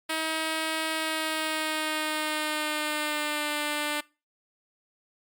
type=tone with pitch glide; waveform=5% pulse; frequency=318.3 to 297 Hz; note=D#4 to D4; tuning=+39 to +20 cents; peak=-16 dBFS; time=0.09-4.01 s; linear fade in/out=10 ms; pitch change=-119 cents; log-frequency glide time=0.93-3.6 s; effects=noise-tail reverb RT60 0.3 s tail -23 dB re dry + Opus 48 kbps